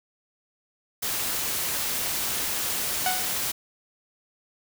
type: noise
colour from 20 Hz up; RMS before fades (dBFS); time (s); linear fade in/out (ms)
white; -28; 1.02-3.52; 10
type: tone with exponential decay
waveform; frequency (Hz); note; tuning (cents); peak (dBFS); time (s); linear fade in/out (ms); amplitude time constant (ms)
sawtooth; 740; F#5; 0; -17; 3.06-3.41; 2; 75
effects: none